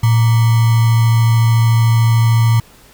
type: tone with sample-and-hold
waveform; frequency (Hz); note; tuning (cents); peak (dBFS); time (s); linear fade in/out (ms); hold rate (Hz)
sine; 114.2; A#2; -35; -8; 0.03-2.6; 5; 1050
effects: pink hiss -45 dBFS RMS until 2.93 s